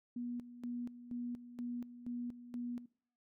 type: tone with tremolo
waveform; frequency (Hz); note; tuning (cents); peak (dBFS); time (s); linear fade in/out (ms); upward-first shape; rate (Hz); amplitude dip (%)
sine; 242; B3; -35; -38; 0.16-2.86; 5; square; 2.1; 75
effects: noise-tail reverb RT60 0.6 s tail -23 dB re dry